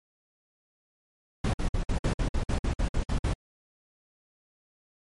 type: noise bursts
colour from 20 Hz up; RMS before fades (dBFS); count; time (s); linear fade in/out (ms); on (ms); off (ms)
brown; -26; 13; 1.44-3.336; 5; 96; 54
effects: MP3 48 kbps